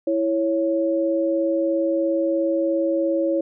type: tone pair together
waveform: sine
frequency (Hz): 330 / 553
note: E4 / C#5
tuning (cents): +2 / -4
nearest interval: major sixth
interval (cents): 894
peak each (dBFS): -21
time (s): 0.07-3.41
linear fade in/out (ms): 5
effects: none